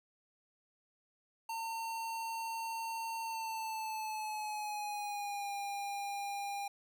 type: tone with pitch glide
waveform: square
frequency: 908 to 804.3 Hz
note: A#5 to G5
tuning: -46 to +44 cents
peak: -38 dBFS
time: 1.49-6.68 s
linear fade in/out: 5 ms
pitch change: -210 cents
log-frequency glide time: 3.21-5.52 s
effects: none